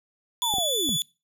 sine linear sweep, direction down, 996 to 127.5 Hz, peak -28 dBFS, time 0.42-0.97 s, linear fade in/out 10 ms
sawtooth tone with vibrato, 3457 Hz, A7, 31 cents flat, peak -21 dBFS, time 0.42-1.02 s, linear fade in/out 0 ms, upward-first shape triangle, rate 3.5 Hz, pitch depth 10 cents each way
clicks, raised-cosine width 2 ms, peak -22 dBFS, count 3, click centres 0.539 / 0.584 / 0.891 s
effects noise-tail reverb RT60 0.3 s tail -24 dB re dry

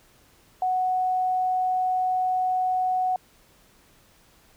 sine tone, 740 Hz, F#5, in tune, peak -21 dBFS, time 0.62-3.16 s, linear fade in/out 2 ms, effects pink hiss -58 dBFS RMS until 4.56 s

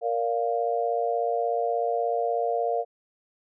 sine chord, Bb major, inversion none, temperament just, 466.2 / 582.7 / 699.2 Hz, Bb4 / D5 / F5, 0 / -14 / +2 cents, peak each -27 / -31 / -26 dBFS, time 0.01-2.85 s, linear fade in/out 50 ms, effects none

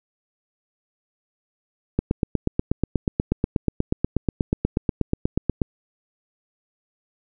click train, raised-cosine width 3 ms, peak -6 dBFS, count 31, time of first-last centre 1.99-5.618 s, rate 8.27 Hz, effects none

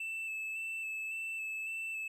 triangle tone with vibrato, 2637 Hz, E7, in tune, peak -35 dBFS, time 0-2.08 s, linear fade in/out 5 ms, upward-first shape square, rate 1.8 Hz, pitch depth 16 cents each way, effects none

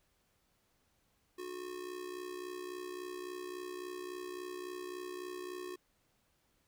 square tone with amplitude modulation, 363 Hz, F#4, 33 cents flat, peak -39 dBFS, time 1.38-5.76 s, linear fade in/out 10 ms, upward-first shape sine, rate 63.6 Hz, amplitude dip 70%, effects pink hiss -75 dBFS RMS until 6.67 s

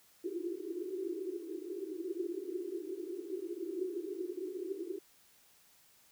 white band-pass noise, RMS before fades -40 dBFS, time 0.24-4.99 s, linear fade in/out 10 ms, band 330 to 390 Hz, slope 96 dB/octave, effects white hiss -65 dBFS RMS until 6.11 s

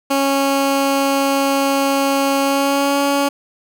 15% pulse tone with pitch glide, 275.4 to 281 Hz, C#4 to C#4, -11 to +24 cents, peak -8 dBFS, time 0.1-3.29 s, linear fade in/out 10 ms, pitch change +35 cents, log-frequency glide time 2.42-2.98 s, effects none

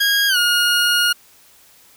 20% pulse tone with pitch glide, 1635 to 1431.6 Hz, G#6 to F6, -28 to +42 cents, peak -9 dBFS, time 0-1.13 s, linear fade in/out 10 ms, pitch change -230 cents, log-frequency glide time 0.28-0.37 s, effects white hiss -50 dBFS RMS until 1.96 s

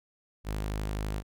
sawtooth tone, 51.91 Hz, G#1, in tune, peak -27 dBFS, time 0.44-1.23 s, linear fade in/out 50 ms, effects none

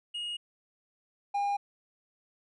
triangle tone pair in turn, 2872 / 808 Hz, F7 / G#5, +48 / -48 cents, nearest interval octave + minor seventh, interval 2196 cents, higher first, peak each -32 / -25 dBFS, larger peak second, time 0.14-0.37 / 1.34-1.57 s, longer neither, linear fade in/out 10 ms, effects resampled to 24000 Hz

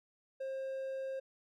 triangle tone, 533 Hz, C5, 32 cents sharp, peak -35 dBFS, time 0.4-1.2 s, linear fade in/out 10 ms, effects none

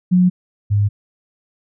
sine tone pair in turn, 181 / 102.5 Hz, F#3 / G#2, -38 / -22 cents, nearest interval minor seventh, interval 984 cents, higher first, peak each -9 / -12 dBFS, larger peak first, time 0.11-0.3 / 0.7-0.89 s, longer neither, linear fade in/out 20 ms, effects none

